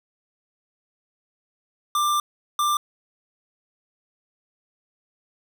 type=tone bursts at uneven times; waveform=square; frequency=1186 Hz; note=D6; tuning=17 cents sharp; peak=-20 dBFS; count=2; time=1.95-2.2 / 2.59-2.77 s; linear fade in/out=2 ms; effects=none